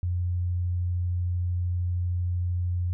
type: tone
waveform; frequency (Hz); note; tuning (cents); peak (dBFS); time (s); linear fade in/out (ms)
sine; 88.7; F2; +27; -24; 0.03-2.93; 0
effects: none